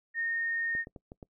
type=tone; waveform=sine; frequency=1841 Hz; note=A#6; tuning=22 cents flat; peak=-29 dBFS; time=0.14-0.85 s; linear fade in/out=50 ms
type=clicks; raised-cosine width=2 ms; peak=-31 dBFS; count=5; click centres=0.751 / 0.871 / 0.962 / 1.119 / 1.228 s
effects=noise-tail reverb RT60 0.1 s tail -23 dB re dry